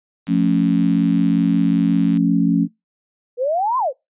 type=click train; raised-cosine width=0.2 ms; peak=-21 dBFS; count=195; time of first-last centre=0.27-2.172 s; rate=102 Hz
type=chord; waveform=sine; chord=F augmented; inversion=none; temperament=equal; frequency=174.61 / 220 / 277.2 Hz; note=F3 / A3 / C#4; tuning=0 / 0 / 0 cents; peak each=-17 / -19 / -17 dBFS; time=0.27-2.68 s; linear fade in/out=50 ms
type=exponential two-way sweep; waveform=sine; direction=up then down; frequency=471.2 to 1068 to 471.2 Hz; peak=-16 dBFS; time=3.37-3.93 s; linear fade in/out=50 ms; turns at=3.78 s
effects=noise-tail reverb RT60 0.2 s tail -25 dB re dry + resampled to 8000 Hz